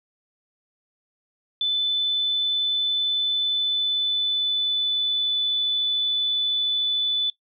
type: tone with pitch glide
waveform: sine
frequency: 3509 to 3487 Hz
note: A7 to A7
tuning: -5 to -16 cents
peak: -20 dBFS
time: 1.61-7.3 s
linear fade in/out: 2 ms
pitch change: -11 cents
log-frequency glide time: 3.34-5.42 s
effects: noise-tail reverb RT60 0.1 s tail -18 dB re dry